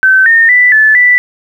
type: tone with pitch steps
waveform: sine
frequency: 1537 / 1829 / 1980 / 1739 / 1975 Hz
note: G6 / A#6 / B6 / A6 / B6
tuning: -35 / -33 / +4 / -21 / 0 cents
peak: -3 dBFS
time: 0.03-1.18 s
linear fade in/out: 0 ms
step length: 230 ms
effects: 7-bit